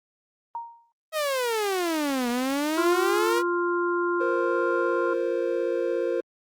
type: tone with exponential decay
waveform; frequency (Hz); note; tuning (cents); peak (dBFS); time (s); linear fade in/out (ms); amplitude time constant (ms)
sine; 932.3; A#5; 0; -27; 0.55-0.92; 1; 80
type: exponential two-way sweep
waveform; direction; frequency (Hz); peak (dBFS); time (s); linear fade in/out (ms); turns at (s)
sawtooth; down then up; 643 to 236.7 to 491.6; -20; 1.12-3.43; 50; 2.29
type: harmonic tone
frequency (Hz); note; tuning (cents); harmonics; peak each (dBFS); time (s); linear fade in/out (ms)
349.2; F4; 0; 1 / 3 / 4; -24 / -29 / -30; 2.77-5.14; 10
type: chord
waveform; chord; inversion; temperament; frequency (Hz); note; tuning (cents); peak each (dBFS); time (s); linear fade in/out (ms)
triangle; F suspended fourth; none; equal; 349.2 / 466.2 / 523.3; F4 / Bb4 / C5; 0 / 0 / 0; -26; 4.2-6.21; 10
effects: Opus 32 kbps